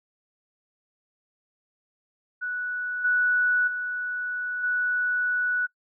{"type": "tone with level steps", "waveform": "sine", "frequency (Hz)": 1476, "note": "F#6", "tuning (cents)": -5, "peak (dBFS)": [-27, -19, -27, -22], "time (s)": [2.41, 5.67], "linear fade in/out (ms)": 20, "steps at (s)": [3.04, 3.67, 4.63], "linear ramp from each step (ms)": 10, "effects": ["noise-tail reverb RT60 0.1 s tail -22 dB re dry"]}